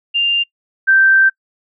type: tone pair in turn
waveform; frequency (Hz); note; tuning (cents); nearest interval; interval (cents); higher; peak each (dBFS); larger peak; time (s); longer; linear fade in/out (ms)
sine; 2795 / 1562.8; F7 / G6; +1 / -6; minor seventh; 1007; first; -12 / -7; second; 0.14-0.44 / 0.87-1.3; second; 20
effects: noise-tail reverb RT60 0.1 s tail -26 dB re dry